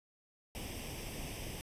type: noise with comb filter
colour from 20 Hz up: pink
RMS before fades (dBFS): -43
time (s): 0.55-1.61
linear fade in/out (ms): 0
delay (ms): 0.36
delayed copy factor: +0.7
effects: resampled to 32000 Hz